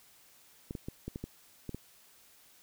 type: clicks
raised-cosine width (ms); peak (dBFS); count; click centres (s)
3; -25; 8; 0.709 / 0.752 / 0.885 / 1.08 / 1.159 / 1.24 / 1.693 / 1.746
effects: white hiss -61 dBFS RMS until 2.62 s